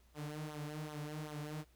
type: tone with flanger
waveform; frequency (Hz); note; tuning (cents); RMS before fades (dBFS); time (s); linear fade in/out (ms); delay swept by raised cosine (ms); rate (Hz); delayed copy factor
sawtooth; 151; D3; +48; -44; 0.14-1.65; 50; 0.4 to 5.8; 2.6; -0.75
effects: added 60 Hz sine -65 dBFS peak until 1.75 s + pink hiss -72 dBFS RMS until 1.75 s